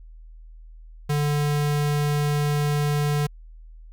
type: tone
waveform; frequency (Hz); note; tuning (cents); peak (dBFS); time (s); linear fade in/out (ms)
square; 146.83; D3; 0; -21; 1.09-3.27; 10
effects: added 40 Hz sine -41 dBFS peak until 3.92 s